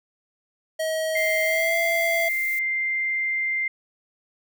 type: tone with pitch glide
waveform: square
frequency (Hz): 636 to 668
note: D#5 to E5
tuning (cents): +38 to +23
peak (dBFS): -24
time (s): 0.79-2.29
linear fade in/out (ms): 10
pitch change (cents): +85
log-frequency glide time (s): 1.44-1.78
type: tone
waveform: sine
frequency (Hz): 2093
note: C7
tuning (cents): 0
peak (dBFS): -22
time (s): 1.15-3.68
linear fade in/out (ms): 5
type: noise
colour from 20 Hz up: violet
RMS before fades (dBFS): -37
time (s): 1.17-2.59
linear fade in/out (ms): 0
effects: none